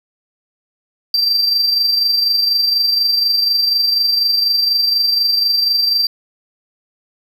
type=tone with amplitude modulation; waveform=triangle; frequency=4699 Hz; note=D8; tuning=in tune; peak=-9 dBFS; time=1.14-6.07 s; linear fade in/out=2 ms; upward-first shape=sine; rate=24.1 Hz; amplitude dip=45%; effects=8-bit